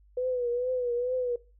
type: tone with vibrato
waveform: sine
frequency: 493.9 Hz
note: B4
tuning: in tune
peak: -26 dBFS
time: 0.17-1.36 s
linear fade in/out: 5 ms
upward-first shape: triangle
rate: 2.3 Hz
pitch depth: 72 cents each way
effects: noise-tail reverb RT60 0.3 s tail -19 dB re dry + added 50 Hz sine -56 dBFS peak until 1.59 s